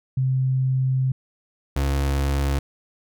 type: tone pair in turn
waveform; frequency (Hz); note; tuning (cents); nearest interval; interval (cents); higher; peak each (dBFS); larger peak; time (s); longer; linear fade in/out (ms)
sine / 35% pulse; 130.81 / 69.29; C3 / C#2; 0 / 0; major seventh; 1100; first; -18; neither; 0.17-1.12 / 1.76-2.59; first; 5
effects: none